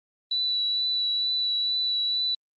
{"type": "tone with vibrato", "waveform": "sine", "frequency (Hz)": 3951, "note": "B7", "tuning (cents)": 0, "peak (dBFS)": -23, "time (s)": [0.31, 2.35], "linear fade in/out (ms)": 5, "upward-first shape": "triangle", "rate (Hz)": 2.2, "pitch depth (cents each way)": 16, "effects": ["Opus 32 kbps"]}